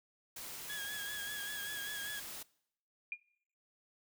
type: noise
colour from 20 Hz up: white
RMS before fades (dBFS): -46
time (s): 0.36-2.43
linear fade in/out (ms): 5
type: tone with vibrato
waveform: 30% pulse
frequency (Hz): 1661.2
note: G#6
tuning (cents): 0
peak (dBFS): -38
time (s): 0.69-2.2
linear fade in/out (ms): 10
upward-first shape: sine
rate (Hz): 5.1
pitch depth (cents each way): 42
type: tone with exponential decay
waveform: sine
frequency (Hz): 2418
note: D7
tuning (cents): +50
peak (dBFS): -33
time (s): 3.12-3.2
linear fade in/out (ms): 2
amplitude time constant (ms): 17
effects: noise-tail reverb RT60 0.7 s tail -22 dB re dry